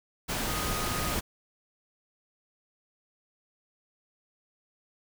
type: tone in noise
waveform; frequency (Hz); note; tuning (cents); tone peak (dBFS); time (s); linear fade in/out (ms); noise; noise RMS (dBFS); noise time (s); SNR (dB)
sine; 1244.5; D#6; 0; -37; 0.46-1.15; 20; pink; -31; 0.28-1.21; -9
effects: none